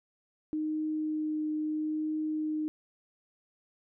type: tone with vibrato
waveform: sine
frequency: 308.3 Hz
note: D#4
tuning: 16 cents flat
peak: -29 dBFS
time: 0.53-2.68 s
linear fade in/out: 0 ms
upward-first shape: triangle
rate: 0.76 Hz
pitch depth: 10 cents each way
effects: none